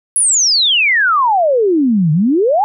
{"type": "exponential two-way sweep", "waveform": "sine", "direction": "down then up", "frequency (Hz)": [10770, 146.83, 873], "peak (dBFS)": -9, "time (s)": [0.16, 2.64], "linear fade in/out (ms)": 0, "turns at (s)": 2.12, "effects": []}